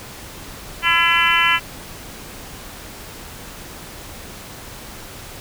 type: harmonic tone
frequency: 337.1 Hz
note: E4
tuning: 39 cents sharp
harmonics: 3 / 4 / 5 / 6 / 7 / 8 / 9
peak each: -21 / -21 / -21 / -21 / -21 / -21 / -21 dBFS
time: 0.82-1.6 s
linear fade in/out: 50 ms
effects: pink hiss -36 dBFS RMS until 5.4 s